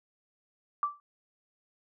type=tone with exponential decay; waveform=sine; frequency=1167 Hz; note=D6; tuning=11 cents flat; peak=-22 dBFS; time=0.83-1 s; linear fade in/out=1 ms; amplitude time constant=36 ms; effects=none